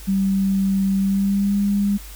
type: tone with pitch glide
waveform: sine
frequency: 194.2 to 201.6 Hz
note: G3 to G3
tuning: -16 to +49 cents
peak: -16 dBFS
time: 0.07-1.98 s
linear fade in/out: 20 ms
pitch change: +65 cents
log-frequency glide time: 0.98-1.59 s
effects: added 50 Hz sine -36 dBFS peak until 2.15 s + white hiss -42 dBFS RMS until 2.15 s